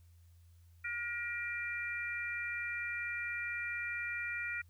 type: harmonic tone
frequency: 475.5 Hz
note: A#4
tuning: 34 cents sharp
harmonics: 3 / 4 / 5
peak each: -41 / -40 / -40 dBFS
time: 0.84-4.62 s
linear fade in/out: 10 ms
effects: added 85 Hz sine -58 dBFS peak until 4.69 s + white hiss -75 dBFS RMS until 4.69 s